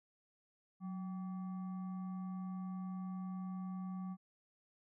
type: tone with frequency modulation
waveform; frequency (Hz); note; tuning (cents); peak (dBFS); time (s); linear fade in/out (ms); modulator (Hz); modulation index
sine; 185; F#3; 0; -40; 0.8-4.17; 50; 962; 0.3
effects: none